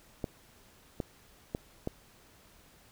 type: clicks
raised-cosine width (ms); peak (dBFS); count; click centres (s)
2; -19; 4; 0.242 / 1.002 / 1.549 / 1.874
effects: pink hiss -60 dBFS RMS until 2.91 s